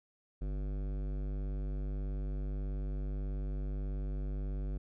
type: tone with hard clipping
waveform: sine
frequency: 49.18 Hz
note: G1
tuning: 6 cents sharp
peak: -36 dBFS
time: 0.41-4.78 s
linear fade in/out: 10 ms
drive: 16 dB
effects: none